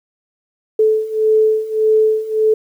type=beating tone pair; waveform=sine; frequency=434.1 / 435.8 Hz; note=A4 / A4; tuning=-23 / -17 cents; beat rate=1.7 Hz; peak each=-16 / -13 dBFS; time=0.79-2.54 s; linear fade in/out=5 ms; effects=8-bit